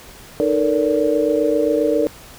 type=tone cluster; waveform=sine; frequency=307.2 / 446.3 / 473.8 / 576 Hz; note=D#4 / A4 / A#4 / D5; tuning=-22 / +25 / +28 / -34 cents; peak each=-20 dBFS; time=0.4-2.07 s; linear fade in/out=0 ms; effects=pink hiss -41 dBFS RMS until 2.38 s